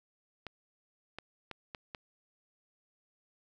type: clicks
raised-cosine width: 0.3 ms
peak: -25 dBFS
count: 5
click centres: 0.467 / 1.186 / 1.513 / 1.748 / 1.948 s
effects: none